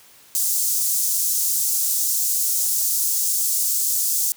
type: high-pass noise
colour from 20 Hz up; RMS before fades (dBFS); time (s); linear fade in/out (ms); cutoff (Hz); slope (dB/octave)
pink; -21; 0.35-4.32; 0; 6400; 24
effects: white hiss -50 dBFS RMS until 4.36 s + high-pass 60 Hz 12 dB/octave